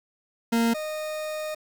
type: tone pair in turn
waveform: 40% pulse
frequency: 231 / 616.7 Hz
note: A#3 / D#5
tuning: -16 / -16 cents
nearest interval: octave + perfect fourth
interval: 1700 cents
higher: second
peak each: -19 / -29 dBFS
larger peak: first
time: 0.52-0.74 / 0.74-1.55 s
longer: second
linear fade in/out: 10 ms
effects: 8-bit